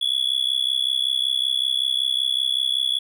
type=tone with amplitude modulation; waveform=triangle; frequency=3400 Hz; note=G#7; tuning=40 cents sharp; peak=-14 dBFS; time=0.01-2.99 s; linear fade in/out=10 ms; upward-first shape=sine; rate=65.3 Hz; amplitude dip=95%; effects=none

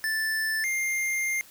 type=tone pair in turn; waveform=square; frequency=1760 / 2111 Hz; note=A6 / C7; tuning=0 / +15 cents; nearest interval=minor third; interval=315 cents; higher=second; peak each=-26 dBFS; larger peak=neither; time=0.04-0.64 / 0.64-1.41 s; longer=second; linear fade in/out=0 ms; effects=white hiss -52 dBFS RMS until 1.5 s

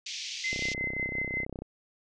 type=band-pass noise; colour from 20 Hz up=white; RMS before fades=-38 dBFS; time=0.06-0.74 s; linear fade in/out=5 ms; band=2200 to 6200 Hz; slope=48 dB/octave
type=tone with tremolo; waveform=sine; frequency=2060 Hz; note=C7; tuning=28 cents flat; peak=-28 dBFS; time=0.44-1.45 s; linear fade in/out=2 ms; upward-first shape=sine; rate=5.6 Hz; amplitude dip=55%
type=click train; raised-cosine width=2 ms; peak=-24 dBFS; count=36; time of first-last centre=0.53-1.62 s; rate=32.1 Hz
effects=none

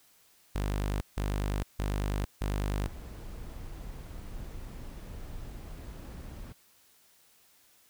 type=tone bursts; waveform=sawtooth; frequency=50 Hz; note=G1; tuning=35 cents sharp; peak=-25 dBFS; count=4; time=0.55-2.87 s; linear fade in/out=5 ms; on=460 ms; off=160 ms
type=noise; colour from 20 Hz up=brown; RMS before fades=-42 dBFS; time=2.86-6.53 s; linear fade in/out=10 ms
effects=white hiss -63 dBFS RMS until 7.89 s

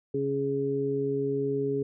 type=harmonic tone; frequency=138.59 Hz; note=C#3; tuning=in tune; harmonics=1 / 2 / 3; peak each=-34 / -32 / -27 dBFS; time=0.14-1.83 s; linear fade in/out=5 ms; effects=none

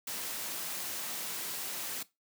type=noise; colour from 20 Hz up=white; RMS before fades=-38 dBFS; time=0.07-2.03 s; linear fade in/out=5 ms; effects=noise-tail reverb RT60 0.2 s tail -18 dB re dry + high-pass 150 Hz 12 dB/octave

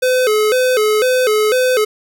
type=tone with vibrato; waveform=square; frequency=466.2 Hz; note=A#4; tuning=in tune; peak=-12 dBFS; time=0.02-1.85 s; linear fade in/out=10 ms; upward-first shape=square; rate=2 Hz; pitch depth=150 cents each way; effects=none

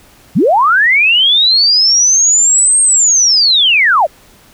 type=linear two-way sweep; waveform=sine; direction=up then down; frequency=116.54 to 8560 to 521 Hz; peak=-6 dBFS; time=0.35-4.07 s; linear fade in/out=20 ms; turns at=2.81 s; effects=pink hiss -44 dBFS RMS until 4.53 s

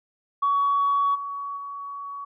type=tone with level steps; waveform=sine; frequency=1126 Hz; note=C#6; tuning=27 cents sharp; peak=-18 / -29 / -32 dBFS; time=0.42-2.25 s; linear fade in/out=10 ms; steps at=1.14 / 1.56 s; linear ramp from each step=20 ms; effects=tanh soft clip ceiling -14 dBFS

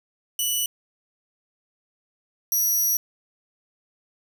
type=tone pair in turn; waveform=10% pulse; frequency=2960 / 5798 Hz; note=F#7 / F#8; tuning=0 / -36 cents; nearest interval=octave; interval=1164 cents; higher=second; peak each=-14 dBFS; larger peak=neither; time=0.39-0.66 / 2.52-2.97 s; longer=second; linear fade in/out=2 ms; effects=8-bit

